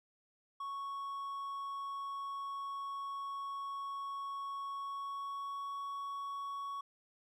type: tone with pitch glide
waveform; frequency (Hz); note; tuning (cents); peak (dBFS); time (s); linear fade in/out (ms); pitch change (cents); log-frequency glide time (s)
triangle; 1108.7 to 1116.4; C#6 to C#6; 0 to +12; -37; 0.6-6.81; 5; +12; 4.71-5.75
effects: none